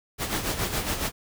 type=noise with tremolo; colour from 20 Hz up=pink; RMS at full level=-26 dBFS; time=0.18-1.12 s; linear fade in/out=50 ms; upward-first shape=sine; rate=7.2 Hz; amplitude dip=60%; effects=none